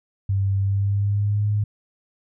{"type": "tone with pitch glide", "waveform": "sine", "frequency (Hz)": [97.9, 104.32], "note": ["G2", "G#2"], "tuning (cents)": [-2, 8], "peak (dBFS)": -18, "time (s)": [0.29, 1.64], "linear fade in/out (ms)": 5, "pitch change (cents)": 110, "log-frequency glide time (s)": [0.6, 1.47], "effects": []}